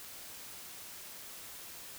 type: silence
effects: white hiss -48 dBFS RMS until 1.98 s